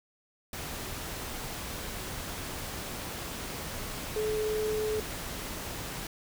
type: tone in noise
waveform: sine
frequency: 430 Hz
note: A4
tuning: 40 cents flat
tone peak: -28 dBFS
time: 4.16-5 s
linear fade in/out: 2 ms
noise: pink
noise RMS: -38 dBFS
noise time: 0.53-6.07 s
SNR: +7 dB
effects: none